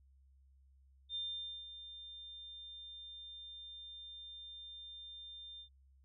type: tone with ADSR envelope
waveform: sine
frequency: 3600 Hz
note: A7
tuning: 39 cents sharp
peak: -37 dBFS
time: 1.09-5.69 s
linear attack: 61 ms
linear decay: 500 ms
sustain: -11 dB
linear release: 89 ms
effects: added 67 Hz sine -63 dBFS peak until 6.04 s